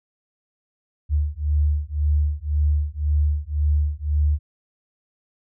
sine beating tone pair, 73.42 / 75.32 Hz, D2 / D2, 0 / +44 cents, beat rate 1.9 Hz, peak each -21 dBFS, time 1.09-4.39 s, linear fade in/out 50 ms, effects none

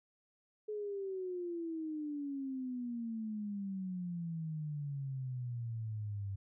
sine exponential sweep, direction down, 428.1 to 97 Hz, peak -37 dBFS, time 0.68-6.36 s, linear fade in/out 10 ms, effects none

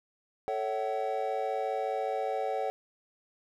triangle chord, F# minor seventh, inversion first, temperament equal with one note detuned, 440 / 554.4 / 659.3 / 758.6 Hz, A4 / C#5 / E5 / F#5, 0 / 0 / 0 / +43 cents, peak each -33 / -33 / -37 / -31 dBFS, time 0.48-2.7 s, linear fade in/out 0 ms, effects none

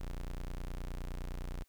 35% pulse tone, 29.82 Hz, A#0, 40 cents sharp, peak -36 dBFS, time 0-1.64 s, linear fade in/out 10 ms, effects white hiss -73 dBFS RMS until 1.68 s

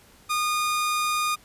sawtooth tone, 1223 Hz, D#6, 30 cents flat, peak -19 dBFS, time 0.29-1.36 s, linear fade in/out 20 ms, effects pink hiss -54 dBFS RMS until 1.44 s + resampled to 32000 Hz

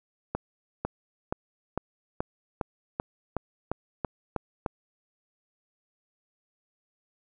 accelerating click train, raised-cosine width 1 ms, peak -14 dBFS, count 12, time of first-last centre 0.35-4.662 s, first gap 500 ms, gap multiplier 0.95, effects none

